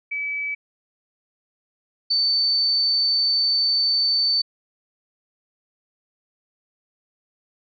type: tone pair in turn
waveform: sine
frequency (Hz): 2293 / 4536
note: D7 / C#8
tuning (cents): -42 / +39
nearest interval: octave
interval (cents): 1181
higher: second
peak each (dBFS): -24 / -17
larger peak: second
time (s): 0.11-0.55 / 2.1-4.42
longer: second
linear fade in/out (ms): 10
effects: none